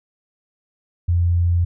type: tone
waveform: sine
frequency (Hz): 86.6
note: F2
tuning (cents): -14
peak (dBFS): -14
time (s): 1.08-1.65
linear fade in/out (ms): 10
effects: none